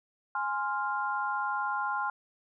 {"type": "chord", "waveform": "sine", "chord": "F minor", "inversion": "first", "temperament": "equal", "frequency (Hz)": [830.6, 1046.5, 1396.9], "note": ["Ab5", "C6", "F6"], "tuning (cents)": [0, 0, 0], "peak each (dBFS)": -33, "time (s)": [0.35, 2.1], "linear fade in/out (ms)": 2, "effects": []}